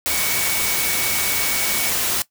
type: tone in noise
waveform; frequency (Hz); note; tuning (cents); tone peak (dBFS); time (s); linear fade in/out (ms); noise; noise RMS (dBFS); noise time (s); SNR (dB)
sine; 2245; C#7; +21; -27; 0.1-1.89; 0; white; -21; 0.06-2.22; -9
effects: noise-tail reverb RT60 0.1 s tail -18 dB re dry